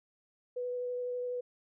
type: tone with vibrato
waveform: sine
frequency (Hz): 493.9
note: B4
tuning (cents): 0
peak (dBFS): -33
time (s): 0.56-1.41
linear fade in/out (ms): 10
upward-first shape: sine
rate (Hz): 12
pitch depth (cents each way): 9
effects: none